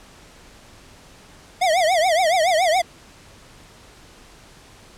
square tone with vibrato, 686 Hz, F5, 31 cents flat, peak -16 dBFS, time 1.61-2.82 s, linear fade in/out 10 ms, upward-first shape triangle, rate 7.1 Hz, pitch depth 220 cents each way, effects pink hiss -47 dBFS RMS until 4.97 s + low-pass 9000 Hz 12 dB/octave

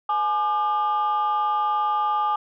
sine tone pair together, 842.7 / 1200 Hz, G#5 / D6, +25 / +37 cents, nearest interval tritone, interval 612 cents, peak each -21 dBFS, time 0.09-2.36 s, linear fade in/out 5 ms, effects tanh soft clip ceiling -16 dBFS

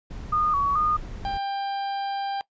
brown noise, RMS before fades -36 dBFS, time 0.1-1.38 s, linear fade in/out 10 ms
sine tone with vibrato, 1174.7 Hz, D6, in tune, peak -20 dBFS, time 0.32-0.97 s, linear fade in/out 10 ms, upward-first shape square, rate 2.3 Hz, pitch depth 72 cents each way
harmonic tone, 793 Hz, G5, 20 cents sharp, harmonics 1 / 2 / 3 / 4 / 5 / 6, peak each -26 / -40 / -47 / -41 / -48 / -45 dBFS, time 1.25-2.41 s, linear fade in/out 0 ms
effects noise-tail reverb RT60 0.1 s tail -21 dB re dry + resampled to 16000 Hz

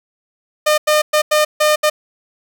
sawtooth tone bursts at uneven times, 607 Hz, D#5, 43 cents flat, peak -7 dBFS, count 6, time 0.66-0.78 / 0.87-1.02 / 1.13-1.22 / 1.31-1.45 / 1.6-1.76 / 1.83-1.9 s, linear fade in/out 10 ms, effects none

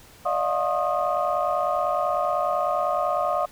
sine tone cluster, 587 / 637 / 713 / 1075 / 1240 Hz, D5 / D#5 / F5 / C6 / D#6, -1 / +41 / +36 / +47 / -6 cents, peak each -27 / -29 / -25 / -29 / -27 dBFS, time 0.25-3.46 s, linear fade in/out 10 ms, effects tanh soft clip ceiling -12 dBFS + pink hiss -50 dBFS RMS until 3.51 s

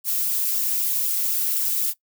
violet noise with flanger, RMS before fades -23 dBFS, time 0.04-1.94 s, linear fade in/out 50 ms, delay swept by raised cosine 0.47 to 3.77 ms, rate 3.9 Hz, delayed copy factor -0.65, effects noise-tail reverb RT60 0.1 s tail -19 dB re dry

